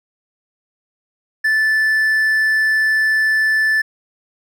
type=tone; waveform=triangle; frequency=1753 Hz; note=A6; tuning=7 cents flat; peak=-11 dBFS; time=1.44-3.82 s; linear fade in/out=10 ms; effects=none